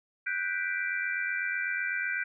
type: chord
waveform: sine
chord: G major seventh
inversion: third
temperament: equal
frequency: 1480 / 1568 / 1975.5 / 2349 Hz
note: F#6 / G6 / B6 / D7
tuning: 0 / 0 / 0 / 0 cents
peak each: -34 / -33 / -36 / -35 dBFS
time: 0.26-2.24 s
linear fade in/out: 10 ms
effects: none